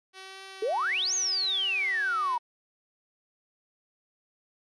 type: tone with vibrato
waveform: 5% pulse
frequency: 379 Hz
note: F#4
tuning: 42 cents sharp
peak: -31 dBFS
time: 0.13-2.39 s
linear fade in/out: 50 ms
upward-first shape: triangle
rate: 0.8 Hz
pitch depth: 32 cents each way
type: exponential two-way sweep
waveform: sine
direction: up then down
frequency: 400.5 to 6680 to 934 Hz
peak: -25 dBFS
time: 0.62-2.38 s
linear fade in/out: 5 ms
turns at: 1.14 s
effects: resampled to 22050 Hz